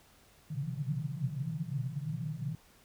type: band-pass noise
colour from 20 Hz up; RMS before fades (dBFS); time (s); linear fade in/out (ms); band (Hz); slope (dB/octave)
white; -36; 0.5-2.55; 2; 120 to 170; 96
effects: pink hiss -62 dBFS RMS until 2.84 s